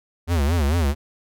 square tone with vibrato, 77.78 Hz, D#2, in tune, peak -18 dBFS, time 0.27-0.95 s, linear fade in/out 50 ms, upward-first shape sine, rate 4.5 Hz, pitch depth 210 cents each way, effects none

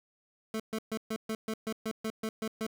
25% pulse tone bursts, 220 Hz, A3, in tune, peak -28 dBFS, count 12, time 0.54-2.666 s, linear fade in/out 2 ms, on 58 ms, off 130 ms, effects 11-bit

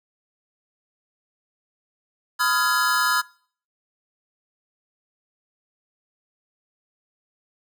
square chord, F half-diminished seventh, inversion second, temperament just, 1005.8 / 1257.2 / 1396.9 / 1676.3 Hz, Cb6 / Eb6 / F6 / Ab6, +31 / +18 / 0 / +16 cents, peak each -26 / -26 / -24 / -25 dBFS, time 2.39-3.22 s, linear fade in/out 20 ms, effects noise-tail reverb RT60 0.5 s tail -23 dB re dry

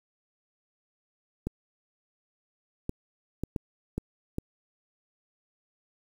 clicks, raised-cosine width 3 ms, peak -17 dBFS, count 6, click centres 1.47 / 2.894 / 3.436 / 3.562 / 3.98 / 4.384 s, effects 8-bit

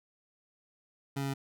25% pulse tone with pitch steps, 138.59 / 137.79 / 137 Hz, C#3 / C#3 / C#3, 0 / -10 / -20 cents, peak -28 dBFS, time 1.16-1.34 s, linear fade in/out 10 ms, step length 60 ms, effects none

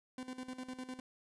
40% pulse tone with tremolo, 255.5 Hz, C4, 41 cents flat, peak -40 dBFS, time 0.18-1 s, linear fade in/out 2 ms, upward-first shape square, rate 9.9 Hz, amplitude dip 75%, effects resampled to 24000 Hz

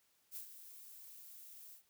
violet noise with ADSR envelope, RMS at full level -45 dBFS, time 0.31-1.83 s, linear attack 50 ms, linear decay 94 ms, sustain -10 dB, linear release 100 ms, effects white hiss -75 dBFS RMS until 1.89 s

